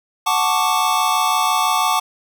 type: chord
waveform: square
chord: D major seventh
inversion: first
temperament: equal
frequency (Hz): 740 / 880 / 1108.7 / 1174.7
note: F#5 / A5 / C#6 / D6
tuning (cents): 0 / 0 / 0 / 0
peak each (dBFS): -23 / -21 / -22 / -21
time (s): 0.26-2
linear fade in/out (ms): 10
effects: none